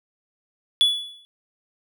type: tone with exponential decay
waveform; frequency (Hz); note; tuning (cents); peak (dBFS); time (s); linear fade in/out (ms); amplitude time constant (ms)
triangle; 3419; G#7; +50; -10; 0.81-1.25; 0; 94
effects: none